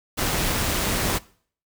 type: noise with amplitude modulation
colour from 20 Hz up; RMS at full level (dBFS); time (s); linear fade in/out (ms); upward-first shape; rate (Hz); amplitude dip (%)
pink; -22; 0.17-1.19; 20; sine; 195; 40
effects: noise-tail reverb RT60 0.5 s tail -21 dB re dry